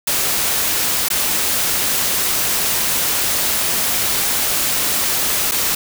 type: noise with dropouts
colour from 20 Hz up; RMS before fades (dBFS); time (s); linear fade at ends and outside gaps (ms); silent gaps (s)
white; -18; 0.07-5.75; 5; 1.086-1.102 / 5.513-5.518
effects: none